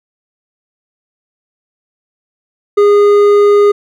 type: tone with hard clipping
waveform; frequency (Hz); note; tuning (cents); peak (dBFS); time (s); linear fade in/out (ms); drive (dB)
triangle; 410; G#4; -22; -6; 2.77-3.72; 10; 10
effects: none